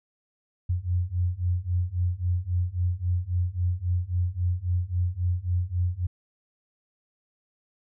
sine beating tone pair, 87.31 / 91.01 Hz, F2 / F#2, 0 / -28 cents, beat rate 3.7 Hz, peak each -27 / -26 dBFS, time 0.69-6.07 s, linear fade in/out 10 ms, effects none

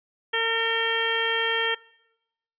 harmonic tone, 455.1 Hz, A#4, 42 cents flat, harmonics 1 / 2 / 3 / 4 / 5 / 6 / 7, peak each -29 / -32 / -32 / -26 / -34 / -34 / -28 dBFS, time 0.33-1.75 s, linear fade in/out 10 ms
violet noise, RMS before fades -42 dBFS, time 0.57-1.67 s, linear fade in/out 5 ms
effects noise-tail reverb RT60 0.9 s tail -23 dB re dry + resampled to 11025 Hz

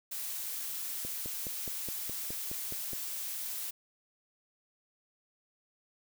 blue noise, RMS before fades -38 dBFS, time 0.11-3.71 s, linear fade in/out 10 ms
click train, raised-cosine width 2 ms, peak -29 dBFS, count 10, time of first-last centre 1.05-2.933 s, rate 4.78 Hz
effects none

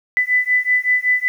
sine beating tone pair, 1994 / 1999.3 Hz, B6 / B6, +16 / +21 cents, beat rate 5.3 Hz, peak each -17 dBFS, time 0.17-1.28 s, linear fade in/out 0 ms, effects 8-bit

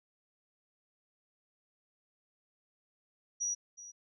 sine tone with echo, 5800 Hz, F#8, 35 cents flat, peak -31 dBFS, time 3.4-3.55 s, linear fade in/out 20 ms, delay 370 ms, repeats 1, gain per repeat -15 dB, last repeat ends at 3.92 s, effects none

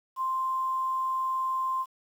sine tone with quantisation, 1046.5 Hz, C6, in tune, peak -26 dBFS, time 0.16-1.86 s, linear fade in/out 50 ms, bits 9, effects none

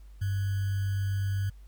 sine tone with sample-and-hold, 98 Hz, G2, in tune, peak -26 dBFS, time 0.21-1.5 s, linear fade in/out 10 ms, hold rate 1575 Hz, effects added 50 Hz sine -46 dBFS peak until 1.67 s + pink hiss -67 dBFS RMS until 1.67 s

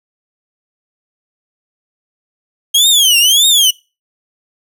sawtooth tone with vibrato, 3201 Hz, G7, 36 cents sharp, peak -4 dBFS, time 2.74-3.71 s, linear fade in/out 10 ms, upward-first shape triangle, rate 1.7 Hz, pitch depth 280 cents each way, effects noise-tail reverb RT60 0.3 s tail -24 dB re dry

